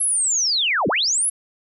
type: linear two-way sweep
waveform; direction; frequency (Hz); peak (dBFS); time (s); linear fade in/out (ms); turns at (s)
sine; down then up; 11175 to 135.7 to 11175; -17; 0-1.3; 10; 0.88
effects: none